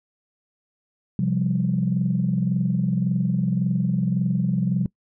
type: chord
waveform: sine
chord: C suspended fourth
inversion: none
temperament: just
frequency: 130.81 / 174.42 / 196.22 Hz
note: C3 / F3 / G3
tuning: 0 / -2 / +2 cents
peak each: -24 / -22 / -24 dBFS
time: 1.19-4.86 s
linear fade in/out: 2 ms
effects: noise-tail reverb RT60 0.1 s tail -23 dB re dry + tanh soft clip ceiling -10 dBFS